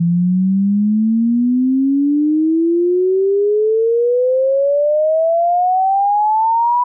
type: exponential sweep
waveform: sine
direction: up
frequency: 167.7 to 987.8 Hz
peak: -11 dBFS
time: 0-6.84 s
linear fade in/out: 10 ms
effects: none